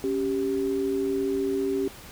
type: tone pair together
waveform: sine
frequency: 276.5 / 391 Hz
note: C#4 / G4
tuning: -4 / -4 cents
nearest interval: tritone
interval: 600 cents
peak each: -28 / -25 dBFS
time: 0.04-1.88 s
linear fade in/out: 0 ms
effects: pink hiss -45 dBFS RMS until 2.11 s